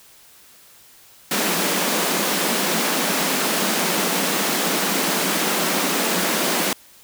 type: high-pass noise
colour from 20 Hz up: pink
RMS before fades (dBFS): -21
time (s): 1.31-6.73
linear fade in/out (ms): 2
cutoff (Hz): 170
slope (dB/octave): 96
effects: white hiss -49 dBFS RMS until 7.03 s